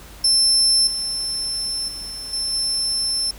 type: tone with level steps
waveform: 35% pulse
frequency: 5320 Hz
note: E8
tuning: 15 cents sharp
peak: -11 / -20 / -27 / -19 / -17 dBFS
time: 0.24-3.31 s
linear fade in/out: 5 ms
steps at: 0.87 / 1.88 / 2.33 / 2.53 s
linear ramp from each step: 2 ms
effects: added 50 Hz sine -42 dBFS peak until 3.38 s + pink hiss -43 dBFS RMS until 3.38 s